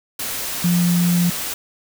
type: tone in noise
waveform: sine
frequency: 174.61 Hz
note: F3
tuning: in tune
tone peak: -14 dBFS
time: 0.64-1.3 s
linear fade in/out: 5 ms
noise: white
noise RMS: -26 dBFS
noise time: 0.19-1.54 s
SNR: +9 dB
effects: none